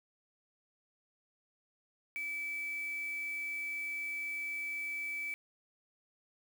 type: tone with quantisation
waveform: sine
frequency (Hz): 2306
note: D7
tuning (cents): -32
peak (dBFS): -36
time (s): 2.16-5.34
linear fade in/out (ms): 0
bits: 8
effects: none